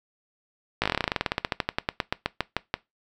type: slowing click train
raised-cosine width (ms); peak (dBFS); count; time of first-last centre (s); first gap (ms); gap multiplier
0.3; -7; 29; 0.82-2.74; 17; 1.09
effects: noise-tail reverb RT60 0.2 s tail -21 dB re dry